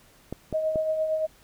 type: clicks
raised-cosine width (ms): 2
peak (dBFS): -18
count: 3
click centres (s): 0.326 / 0.527 / 0.758
type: tone with tremolo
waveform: sine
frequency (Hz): 629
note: D#5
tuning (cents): +19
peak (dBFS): -21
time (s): 0.53-1.27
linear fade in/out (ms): 20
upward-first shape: triangle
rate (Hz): 8.7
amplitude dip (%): 50
effects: pink hiss -57 dBFS RMS until 1.43 s